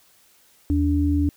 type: tone pair together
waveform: sine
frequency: 80.13 / 289.3 Hz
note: E2 / D4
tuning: -49 / -26 cents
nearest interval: octave + minor seventh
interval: 2223 cents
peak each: -20 dBFS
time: 0.7-1.29 s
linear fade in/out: 0 ms
effects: white hiss -57 dBFS RMS until 1.36 s